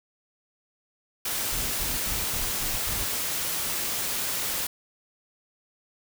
white noise, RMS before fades -29 dBFS, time 1.25-4.67 s, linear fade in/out 5 ms
brown noise bursts, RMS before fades -35 dBFS, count 6, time 1.52-3.055 s, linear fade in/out 10 ms, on 190 ms, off 79 ms
effects none

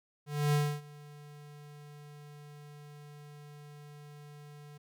square tone with ADSR envelope, 147.1 Hz, D3, 3 cents sharp, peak -25 dBFS, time 0.26-4.78 s, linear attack 270 ms, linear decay 280 ms, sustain -24 dB, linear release 10 ms, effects none

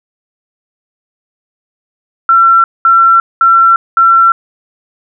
sine tone bursts, 1353 Hz, E6, 45 cents sharp, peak -3 dBFS, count 4, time 2.29-4.32 s, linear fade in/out 2 ms, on 350 ms, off 210 ms, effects none

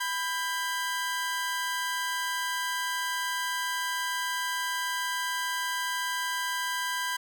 sawtooth tone pair together, 994.8 / 1597 Hz, B5 / G6, +12 / +32 cents, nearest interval minor sixth, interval 820 cents, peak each -28 dBFS, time 0-7.17 s, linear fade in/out 10 ms, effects none

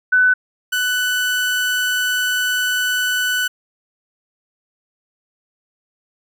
sine / 30% pulse tone pair in turn, 1500 / 1492.5 Hz, F#6 / F#6, +23 / +15 cents, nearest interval unison, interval 8 cents, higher first, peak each -10 / -14 dBFS, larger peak first, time 0.12-0.34 / 0.72-3.48 s, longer second, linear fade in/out 10 ms, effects none

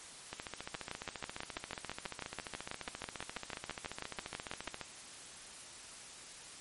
two click trains, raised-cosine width 0.3 ms, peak -24 / -22 dBFS, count 66 / 25, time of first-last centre 0.33-4.813 / 0.75-4.678 s, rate 14.5 / 6.11 Hz, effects white hiss -51 dBFS RMS until 6.6 s + MP3 48 kbps

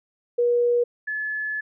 sine tone pair in turn, 480.9 / 1719.7 Hz, B4 / A6, -46 / -40 cents, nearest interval octave + minor seventh, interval 2206 cents, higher second, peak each -17 / -25 dBFS, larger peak first, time 0.38-0.84 / 1.07-1.61 s, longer second, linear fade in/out 10 ms, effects none

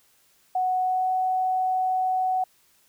sine tone with pitch glide, 740 to 745.6 Hz, F#5 to F#5, 0 to +13 cents, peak -21 dBFS, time 0.55-2.44 s, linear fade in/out 5 ms, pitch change +13 cents, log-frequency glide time 0.81-1.11 s, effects white hiss -62 dBFS RMS until 2.88 s

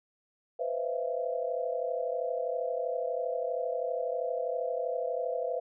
sine tone cluster, 495.5 / 528 / 636 / 679 Hz, B4 / C5 / D#5 / F5, +6 / +16 / +38 / -49 cents, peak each -33 / -36 / -38 / -35 dBFS, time 0.59-5.6 s, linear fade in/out 10 ms, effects none

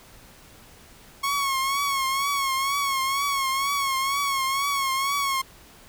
sawtooth tone with vibrato, 1098 Hz, C#6, 17 cents flat, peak -19 dBFS, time 1.23-5.42 s, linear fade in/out 10 ms, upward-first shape triangle, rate 2.1 Hz, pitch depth 68 cents each way, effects pink hiss -50 dBFS RMS until 5.88 s

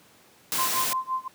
white noise, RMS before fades -27 dBFS, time 0.52-0.93 s, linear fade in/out 0 ms
sine tone with tremolo, 1040 Hz, C6, 11 cents flat, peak -23 dBFS, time 0.58-1.28 s, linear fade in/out 5 ms, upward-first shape sine, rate 5.8 Hz, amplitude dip 95%
effects pink hiss -56 dBFS RMS until 1.34 s + high-pass 150 Hz 12 dB/octave

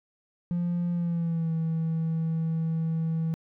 triangle tone with pitch glide, 174 to 162.35 Hz, F3 to E3, -6 to -26 cents, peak -22 dBFS, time 0.51-3.34 s, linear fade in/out 0 ms, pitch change -120 cents, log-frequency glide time 0.92-1.52 s, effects tanh soft clip ceiling -20 dBFS

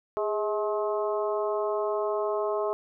harmonic tone with a mistuned harmonic, 213.4 Hz, G#3, 47 cents sharp, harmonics 2 / 3 / 4 / 5 / 6, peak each -28 / -30 / -37 / -34 / -40 dBFS, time 0.17-2.73 s, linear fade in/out 0 ms, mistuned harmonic 2, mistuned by -51 cents, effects none

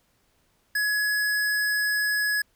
square tone, 1686 Hz, G#6, 26 cents sharp, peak -23 dBFS, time 0.75-2.42 s, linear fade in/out 5 ms, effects pink hiss -67 dBFS RMS until 2.55 s

